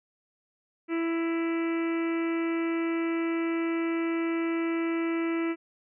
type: harmonic tone with a mistuned harmonic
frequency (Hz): 331.7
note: E4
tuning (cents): +11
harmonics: 1 / 2 / 3 / 4 / 5 / 6 / 7 / 8 / 9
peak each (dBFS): -26 / -42 / -44 / -40 / -47 / -41 / -41 / -47 / -53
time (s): 0.88-5.56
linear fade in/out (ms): 50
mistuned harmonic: 9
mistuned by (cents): -34
effects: none